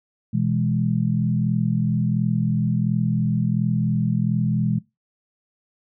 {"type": "chord", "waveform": "sine", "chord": "E major", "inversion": "second", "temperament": "equal", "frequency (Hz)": [123.47, 164.81, 207.7], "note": ["B2", "E3", "G#3"], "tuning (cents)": [0, 0, 0], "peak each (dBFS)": -23, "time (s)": [0.33, 4.79], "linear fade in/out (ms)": 10, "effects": ["noise-tail reverb RT60 0.2 s tail -19 dB re dry"]}